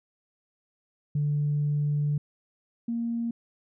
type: tone pair in turn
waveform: sine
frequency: 146.83 / 233.1 Hz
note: D3 / A#3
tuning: 0 / 0 cents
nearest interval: minor sixth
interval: 800 cents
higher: second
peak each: -22 / -26 dBFS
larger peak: first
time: 1.15-2.18 / 2.88-3.31 s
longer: first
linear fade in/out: 5 ms
effects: tanh soft clip ceiling -19 dBFS